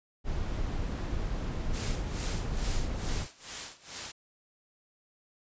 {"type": "noise", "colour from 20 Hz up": "brown", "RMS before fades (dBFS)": -32, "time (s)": [0.24, 3.27], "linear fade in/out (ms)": 50}
{"type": "noise with tremolo", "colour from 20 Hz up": "white", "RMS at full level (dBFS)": -37, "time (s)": [1.73, 4.12], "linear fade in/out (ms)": 10, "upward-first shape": "sine", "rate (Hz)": 2.3, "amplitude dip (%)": 90}
{"effects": ["resampled to 16000 Hz"]}